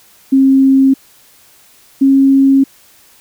sine tone pair in turn, 268.4 / 271.5 Hz, C4 / C#4, +44 / -36 cents, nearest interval unison, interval 20 cents, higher second, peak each -5 dBFS, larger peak neither, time 0.32-0.94 / 2.01-2.64 s, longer second, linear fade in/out 10 ms, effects white hiss -46 dBFS RMS until 3.2 s

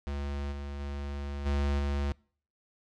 square tone with level steps, 70.9 Hz, C#2, 40 cents sharp, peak -33 / -37 / -35 / -27 / -29 dBFS, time 0.07-2.12 s, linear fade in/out 0 ms, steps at 0.51 / 0.79 / 1.45 / 1.78 s, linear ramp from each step 20 ms, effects noise-tail reverb RT60 0.5 s tail -26 dB re dry + low-pass 5000 Hz 12 dB/octave

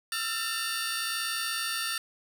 25% pulse tone cluster, 1313 / 1374 / 1797 / 2870 / 4565 Hz, E6 / F6 / A6 / F7 / D8, -7 / -29 / +36 / +47 / -50 cents, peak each -37 / -33 / -30 / -36 / -30 dBFS, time 0.12-1.98 s, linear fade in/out 2 ms, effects none

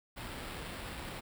pink noise with sample-and-hold, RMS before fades -43 dBFS, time 0.16-1.21 s, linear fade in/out 20 ms, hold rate 6300 Hz, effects none

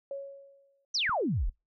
sine tone with exponential decay, 554 Hz, C#5, 1 cent flat, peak -32 dBFS, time 0.11-0.85 s, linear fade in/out 2 ms, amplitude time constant 160 ms
sine exponential sweep, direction down, 6200 to 30.25 Hz, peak -26 dBFS, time 0.94-1.5 s, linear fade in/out 10 ms
click, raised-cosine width 5 ms, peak -33 dBFS, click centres 1.094 s
effects noise-tail reverb RT60 0.2 s tail -23 dB re dry

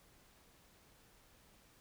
silence, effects pink hiss -66 dBFS RMS until 1.8 s

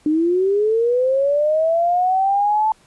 sine linear sweep, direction up, 297.6 to 880 Hz, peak -14 dBFS, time 0.06-2.72 s, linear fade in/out 2 ms, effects pink hiss -54 dBFS RMS until 2.86 s + resampled to 24000 Hz

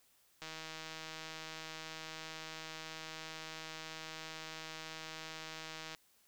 click train, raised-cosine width 0.2 ms, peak -28 dBFS, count 880, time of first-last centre 0.42-5.948 s, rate 159 Hz, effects white hiss -70 dBFS RMS until 6.27 s

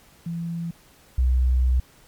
sine tone pair in turn, 168.6 / 63.15 Hz, E3 / B1, +39 / +39 cents, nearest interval octave + perfect fourth, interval 1700 cents, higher first, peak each -26 / -16 dBFS, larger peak second, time 0.26-0.71 / 1.18-1.8 s, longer second, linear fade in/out 5 ms, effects pink hiss -54 dBFS RMS until 2.07 s + MP3 96 kbps

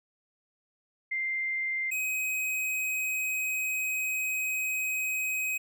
sine / square tone pair in turn, 2093 / 2526 Hz, C7 / D#7, 0 / +26 cents, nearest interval minor third, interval 326 cents, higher second, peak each -28 / -29 dBFS, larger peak first, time 1.11-1.91 / 1.91-5.58 s, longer second, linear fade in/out 10 ms, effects none

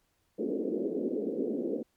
white band-pass noise, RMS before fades -32 dBFS, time 0.38-1.83 s, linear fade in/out 10 ms, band 210 to 480 Hz, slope 48 dB/octave, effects pink hiss -74 dBFS RMS until 1.96 s + MP3 96 kbps

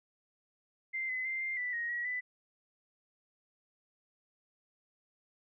sine tone with pitch steps, 2087 / 2029 / 2089 / 2101 / 1978 / 1878 / 1915 / 1992 Hz, C7 / B6 / C7 / C7 / B6 / A#6 / A#6 / B6, -5 / +46 / -3 / +7 / +2 / +12 / +46 / +14 cents, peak -33 dBFS, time 0.93-2.21 s, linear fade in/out 20 ms, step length 160 ms, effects none

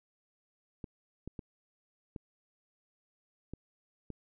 clicks, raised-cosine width 3 ms, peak -28 dBFS, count 6, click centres 0.842 / 1.276 / 1.392 / 2.162 / 3.536 / 4.103 s, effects none

